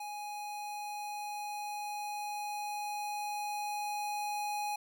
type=tone with level ramp; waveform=square; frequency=831 Hz; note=G#5; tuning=1 cent sharp; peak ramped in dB=-40 to -34 dBFS; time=0-4.76 s; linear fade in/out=5 ms; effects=12-bit